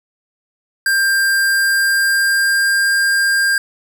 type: tone with pitch glide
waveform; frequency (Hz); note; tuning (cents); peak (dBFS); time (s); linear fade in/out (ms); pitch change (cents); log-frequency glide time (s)
square; 1590 to 1601.1; G6 to G6; +24 to +36; -13; 0.86-3.58; 2; +12; 1.26-2.93
effects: none